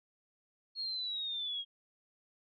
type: linear sweep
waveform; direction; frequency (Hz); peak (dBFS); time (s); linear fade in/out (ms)
sine; down; 4315 to 3249; -35; 0.75-1.65; 50
effects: none